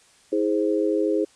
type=chord; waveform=sine; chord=E augmented; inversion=none; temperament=equal with one note detuned; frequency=321.9 / 415.3 / 523.3 Hz; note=E4 / G#4 / B#4; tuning=-41 / 0 / 0 cents; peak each=-23 / -23 / -26 dBFS; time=0.32-1.25 s; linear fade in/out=10 ms; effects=white hiss -56 dBFS RMS until 1.35 s + resampled to 22050 Hz